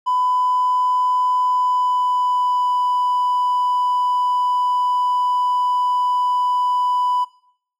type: tone with pitch glide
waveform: triangle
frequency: 1000 to 992.5 Hz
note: B5 to B5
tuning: +21 to +8 cents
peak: -13 dBFS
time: 0.06-7.25 s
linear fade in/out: 20 ms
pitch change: -13 cents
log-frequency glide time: 1.41-2.67 s
effects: noise-tail reverb RT60 0.6 s tail -21 dB re dry + tanh soft clip ceiling -11 dBFS